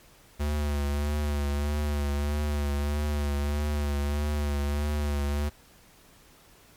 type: tone with vibrato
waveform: square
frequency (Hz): 73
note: D2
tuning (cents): -10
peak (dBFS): -26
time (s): 0.39-5.5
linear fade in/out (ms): 20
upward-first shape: triangle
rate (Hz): 1.6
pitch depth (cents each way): 42
effects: pink hiss -56 dBFS RMS until 6.76 s + MP3 96 kbps